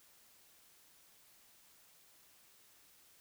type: silence
effects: white hiss -65 dBFS RMS until 3.2 s